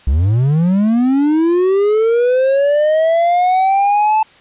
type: linear sweep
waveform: triangle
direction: up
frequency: 60 to 879 Hz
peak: -8 dBFS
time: 0.07-4.23 s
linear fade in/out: 5 ms
effects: white hiss -45 dBFS RMS until 4.4 s + resampled to 8000 Hz

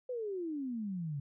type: exponential sweep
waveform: sine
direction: down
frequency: 516 to 136.9 Hz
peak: -35 dBFS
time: 0.09-1.2 s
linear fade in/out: 5 ms
effects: none

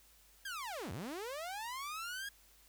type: linear two-way sweep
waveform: sawtooth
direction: down then up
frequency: 1657 to 76 to 1657 Hz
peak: -37 dBFS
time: 0.45-2.29 s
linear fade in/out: 5 ms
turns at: 0.92 s
effects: added 50 Hz sine -68 dBFS peak until 2.68 s + white hiss -65 dBFS RMS until 2.68 s

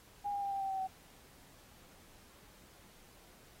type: tone with pitch steps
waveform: sine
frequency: 815 / 805.6 / 796.4 / 787.2 / 778.2 / 769.3 / 760.4 Hz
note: G#5 / G5 / G5 / G5 / G5 / G5 / F#5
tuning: -33 / +47 / +27 / +7 / -13 / -33 / +47 cents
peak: -34 dBFS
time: 0.24-0.877 s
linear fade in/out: 20 ms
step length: 91 ms
effects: pink hiss -61 dBFS RMS until 3.6 s + AAC 48 kbps

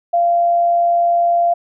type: tone with amplitude modulation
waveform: sine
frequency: 690 Hz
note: F5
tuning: 21 cents flat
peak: -10 dBFS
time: 0.13-1.54 s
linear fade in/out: 10 ms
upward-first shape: sine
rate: 100 Hz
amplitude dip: 25%
effects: none

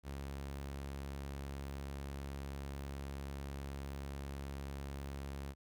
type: tone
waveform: sawtooth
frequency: 69.3 Hz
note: C#2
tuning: in tune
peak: -38 dBFS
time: 0.03-5.55 s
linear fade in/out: 50 ms
effects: none

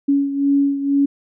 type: beating tone pair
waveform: sine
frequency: 279.8 / 281.9 Hz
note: C#4 / C#4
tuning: +16 / +29 cents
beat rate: 2.1 Hz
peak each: -15 / -21 dBFS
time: 0.08-1.06 s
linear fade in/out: 10 ms
effects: none

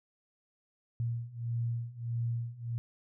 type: beating tone pair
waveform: sine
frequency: 116.54 / 118.14 Hz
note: A#2 / A#2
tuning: 0 / +24 cents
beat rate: 1.6 Hz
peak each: -36 / -34 dBFS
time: 1-2.78 s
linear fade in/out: 0 ms
effects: none

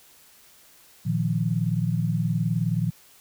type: chord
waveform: sine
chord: Bb suspended fourth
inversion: none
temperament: equal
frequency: 116.54 / 155.56 / 174.61 Hz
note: Bb2 / Eb3 / F3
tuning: 0 / 0 / 0 cents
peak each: -26 dBFS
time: 1.05-2.91 s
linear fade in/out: 20 ms
effects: white hiss -54 dBFS RMS until 3.2 s

